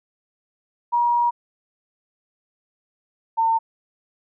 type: tone pair in turn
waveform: sine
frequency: 954 / 904.5 Hz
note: A#5 / A5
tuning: +40 / +48 cents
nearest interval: minor second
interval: 92 cents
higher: first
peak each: -16 / -16 dBFS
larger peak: neither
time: 0.92-1.31 / 3.37-3.59 s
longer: first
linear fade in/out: 20 ms
effects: none